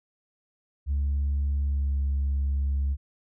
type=tone with pitch glide; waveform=sine; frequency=70.6 to 69.31 Hz; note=C#2 to C#2; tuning=+32 to 0 cents; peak=-21 dBFS; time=0.86-2.97 s; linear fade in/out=50 ms; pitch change=-32 cents; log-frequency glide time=1.64-1.96 s; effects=tanh soft clip ceiling -21 dBFS